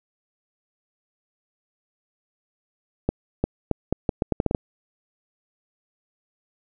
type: accelerating click train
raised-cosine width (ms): 2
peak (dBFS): -7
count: 11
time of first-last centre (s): 3.09-4.548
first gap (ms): 350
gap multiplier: 0.78
effects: none